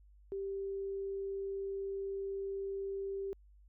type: tone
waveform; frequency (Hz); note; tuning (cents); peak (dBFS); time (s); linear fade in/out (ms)
sine; 392; G4; 0; -36; 0.32-3.33; 0
effects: added 50 Hz sine -58 dBFS peak until 3.68 s